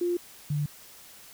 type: tone pair in turn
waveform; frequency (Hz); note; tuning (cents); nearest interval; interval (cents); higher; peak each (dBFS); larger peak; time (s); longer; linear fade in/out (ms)
sine; 350.4 / 147.33; F4 / D3; +6 / +6; octave + minor third; 1500; first; -24 / -25; first; 0.01-0.17 / 0.5-0.66; neither; 5
effects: white hiss -50 dBFS RMS until 1.33 s